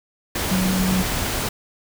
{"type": "tone in noise", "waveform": "sine", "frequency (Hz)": 186.7, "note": "F#3", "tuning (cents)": 16, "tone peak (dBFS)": -18, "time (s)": [0.51, 1.02], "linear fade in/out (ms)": 5, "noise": "pink", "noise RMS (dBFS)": -24, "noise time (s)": [0.35, 1.49], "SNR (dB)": 3, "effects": []}